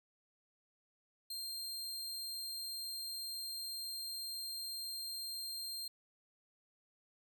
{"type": "tone", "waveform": "sawtooth", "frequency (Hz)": 4186, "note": "C8", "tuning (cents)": 0, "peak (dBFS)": -38, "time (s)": [1.3, 5.88], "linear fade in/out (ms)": 5, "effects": []}